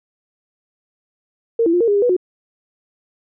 sine tone with pitch steps, 460.2 / 334.4 / 353.1 / 463.3 / 408.6 / 404.1 / 488.8 / 363.8 Hz, A#4 / E4 / F4 / A#4 / G#4 / G#4 / B4 / F#4, -22 / +25 / +19 / -11 / -28 / -47 / -18 / -29 cents, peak -12 dBFS, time 1.59-2.166 s, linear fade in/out 5 ms, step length 72 ms, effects none

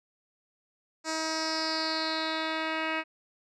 10% pulse tone with low-pass filter sweep, 318.4 Hz, D#4, 40 cents sharp, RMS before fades -31 dBFS, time 1.04-3.04 s, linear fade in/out 50 ms, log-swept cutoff 6600 to 2700 Hz, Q 5.3, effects none

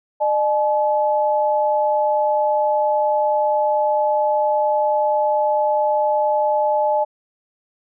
sine tone pair together, 605 / 855.6 Hz, D#5 / A5, -49 / -49 cents, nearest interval tritone, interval 600 cents, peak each -18 / -18 dBFS, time 0.2-7.05 s, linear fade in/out 20 ms, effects none

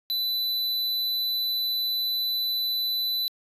square tone, 3993 Hz, B7, 18 cents sharp, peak -25 dBFS, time 0.1-3.28 s, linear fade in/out 0 ms, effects resampled to 32000 Hz

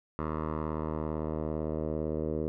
10% pulse tone with low-pass filter sweep, 77.8 Hz, D#2, in tune, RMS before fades -33 dBFS, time 0.19-2.48 s, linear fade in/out 0 ms, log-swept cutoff 1200 to 480 Hz, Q 2.3, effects none

